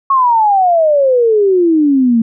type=exponential sweep; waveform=sine; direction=down; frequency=1108 to 222.5 Hz; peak=-7 dBFS; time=0.1-2.22 s; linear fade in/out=5 ms; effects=none